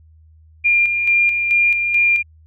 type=tone with tremolo; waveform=sine; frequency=2401 Hz; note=D7; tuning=38 cents sharp; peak=-11 dBFS; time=0.64-2.23 s; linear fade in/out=20 ms; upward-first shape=square; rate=2.3 Hz; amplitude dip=45%; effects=added 79 Hz sine -45 dBFS peak until 2.46 s